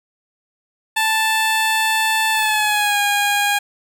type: tone with pitch glide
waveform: 15% pulse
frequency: 880 to 816.3 Hz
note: A5 to G#5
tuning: 0 to -30 cents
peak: -9 dBFS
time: 0.96-3.59 s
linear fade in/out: 10 ms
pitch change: -130 cents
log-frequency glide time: 2.32-2.99 s
effects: none

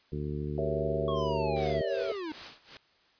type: harmonic tone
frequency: 74 Hz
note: D2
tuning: 14 cents sharp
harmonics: 1 / 2 / 3 / 4 / 5 / 6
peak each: -38 / -35 / -40 / -42 / -39 / -44 dBFS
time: 0.12-1.82 s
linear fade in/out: 5 ms
type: chord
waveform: sine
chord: G diminished seventh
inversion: none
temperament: equal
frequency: 392 / 466.2 / 554.4 / 659.3 Hz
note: G4 / Bb4 / Db5 / Fb5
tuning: 0 / 0 / 0 / 0 cents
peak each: -35 dBFS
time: 0.58-2.12 s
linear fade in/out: 2 ms
type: linear sweep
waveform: square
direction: down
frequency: 1112 to 295.6 Hz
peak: -35 dBFS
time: 1.08-2.32 s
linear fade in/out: 2 ms
type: noise with tremolo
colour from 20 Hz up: white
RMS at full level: -41 dBFS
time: 1.56-2.77 s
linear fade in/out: 0 ms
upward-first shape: sine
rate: 2.6 Hz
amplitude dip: 90%
effects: white hiss -65 dBFS RMS until 3.19 s + resampled to 11025 Hz

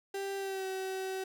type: tone with pitch glide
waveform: 35% pulse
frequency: 393 to 379.8 Hz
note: G4 to F#4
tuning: +4 to +45 cents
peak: -33 dBFS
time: 0.14-1.24 s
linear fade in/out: 5 ms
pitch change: -59 cents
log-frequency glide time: 0.37-0.66 s
effects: none

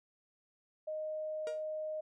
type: tone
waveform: sine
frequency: 620 Hz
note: D#5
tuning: 6 cents flat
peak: -36 dBFS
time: 0.87-2.01 s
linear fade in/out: 10 ms
type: tone with exponential decay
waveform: 45% pulse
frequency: 472.4 Hz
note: A#4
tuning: 23 cents sharp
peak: -38 dBFS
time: 1.47-1.64 s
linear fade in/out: 1 ms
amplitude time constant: 36 ms
effects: resampled to 22050 Hz

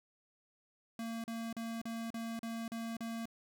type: tone bursts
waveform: square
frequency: 228.4 Hz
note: A#3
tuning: 35 cents flat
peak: -39 dBFS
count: 8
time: 0.99-3.256 s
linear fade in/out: 2 ms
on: 250 ms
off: 38 ms
effects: none

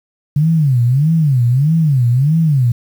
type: tone with vibrato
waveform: sine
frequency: 140 Hz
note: C#3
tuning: 18 cents sharp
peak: -9 dBFS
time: 0.36-2.72 s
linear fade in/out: 5 ms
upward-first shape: sine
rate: 1.6 Hz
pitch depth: 280 cents each way
effects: 7-bit

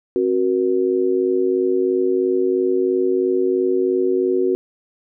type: tone with amplitude modulation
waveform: sine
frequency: 370.6 Hz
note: F#4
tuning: 3 cents sharp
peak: -11 dBFS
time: 0.16-4.55 s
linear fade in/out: 0 ms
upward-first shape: sine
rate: 103 Hz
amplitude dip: 90%
effects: none

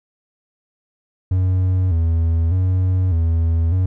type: tone with vibrato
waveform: triangle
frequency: 87.31 Hz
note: F2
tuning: in tune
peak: -12 dBFS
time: 1.31-3.86 s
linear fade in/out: 5 ms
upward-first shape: square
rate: 0.83 Hz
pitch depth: 100 cents each way
effects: none

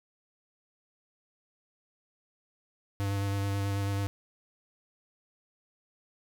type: tone with vibrato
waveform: square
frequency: 99.5 Hz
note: G2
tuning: 26 cents sharp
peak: -29 dBFS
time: 3-4.07 s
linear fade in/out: 0 ms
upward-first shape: square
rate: 9.2 Hz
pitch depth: 12 cents each way
effects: none

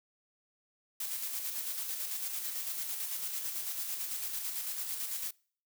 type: noise with tremolo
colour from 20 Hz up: blue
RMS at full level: -36 dBFS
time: 1-5.31 s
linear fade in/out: 5 ms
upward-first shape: square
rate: 9 Hz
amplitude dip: 35%
effects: noise-tail reverb RT60 0.5 s tail -25 dB re dry

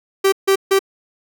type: tone bursts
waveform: 45% pulse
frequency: 388.8 Hz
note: G4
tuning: 14 cents flat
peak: -11 dBFS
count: 3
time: 0.24-0.792 s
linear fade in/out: 10 ms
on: 84 ms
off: 150 ms
effects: none

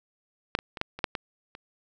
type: clicks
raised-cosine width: 0.3 ms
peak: -6 / -16 / -21 / -10 / -22 / -7 / -14 / -26 dBFS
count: 8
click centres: 0.551 / 0.589 / 0.772 / 0.814 / 0.99 / 1.042 / 1.152 / 1.551 s
effects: none

